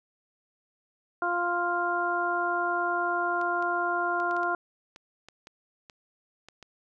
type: harmonic tone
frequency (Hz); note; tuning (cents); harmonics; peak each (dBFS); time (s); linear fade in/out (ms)
349.5; F4; +1; 1 / 2 / 3 / 4; -33 / -30 / -31 / -29; 1.22-4.55; 2
type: clicks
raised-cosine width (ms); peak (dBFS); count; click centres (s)
0.2; -29; 12; 3.414 / 3.625 / 4.201 / 4.311 / 4.366 / 4.432 / 4.961 / 5.286 / 5.471 / 5.898 / 6.486 / 6.627
effects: none